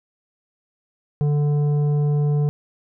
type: tone with tanh clipping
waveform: triangle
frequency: 146.83 Hz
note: D3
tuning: in tune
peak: -18 dBFS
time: 1.21-2.49 s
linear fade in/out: 0 ms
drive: 13 dB
effects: none